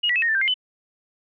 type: tone with pitch steps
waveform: sine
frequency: 2879 / 1946 / 2594 / 1857 / 1770 / 1579 / 2116 / 3015 Hz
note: F#7 / B6 / E7 / A#6 / A6 / G6 / C7 / F#7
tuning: -48 / -26 / -28 / -7 / +10 / +12 / +19 / +32 cents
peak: -18 dBFS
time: 0.03-0.542 s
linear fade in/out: 10 ms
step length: 64 ms
effects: none